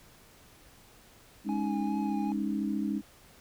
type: chord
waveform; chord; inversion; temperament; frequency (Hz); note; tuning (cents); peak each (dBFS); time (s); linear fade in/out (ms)
sine; Ab suspended fourth; none; equal; 207.7 / 277.2 / 311.1; Ab3 / Db4 / Eb4; 0 / 0 / 0; -31 / -34 / -34; 1.44-3.02; 50
type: tone with vibrato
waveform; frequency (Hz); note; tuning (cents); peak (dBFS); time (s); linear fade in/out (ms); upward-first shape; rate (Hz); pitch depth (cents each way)
triangle; 830.6; G#5; 0; -35; 1.49-2.32; 0; sine; 2.5; 27
effects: pink hiss -57 dBFS RMS until 3.4 s